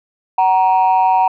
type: tone pair together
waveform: sine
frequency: 751 / 938.6 Hz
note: F#5 / A#5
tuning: +26 / +12 cents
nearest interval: major third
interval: 386 cents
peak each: -11 dBFS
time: 0.38-1.28 s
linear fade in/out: 5 ms
effects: tanh soft clip ceiling -6 dBFS